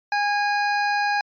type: tone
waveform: 25% pulse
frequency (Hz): 821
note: G#5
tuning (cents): -20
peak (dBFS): -16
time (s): 0.12-1.21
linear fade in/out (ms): 2
effects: resampled to 11025 Hz